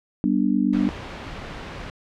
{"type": "chord", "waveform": "sine", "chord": "G major", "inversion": "none", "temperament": "just", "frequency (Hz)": [196, 245, 294], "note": ["G3", "B3", "D4"], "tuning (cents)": [0, -14, 2], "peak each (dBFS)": -22, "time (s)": [0.24, 0.89], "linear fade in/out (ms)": 0}
{"type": "noise", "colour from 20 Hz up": "pink", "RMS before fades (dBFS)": -34, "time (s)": [0.73, 1.9], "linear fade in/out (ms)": 2}
{"effects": ["low-pass 3000 Hz 12 dB/octave"]}